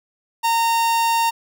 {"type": "tone", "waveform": "45% pulse", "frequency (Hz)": 920, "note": "A#5", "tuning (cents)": -23, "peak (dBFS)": -16, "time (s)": [0.43, 1.31], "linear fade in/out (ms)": 20, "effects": []}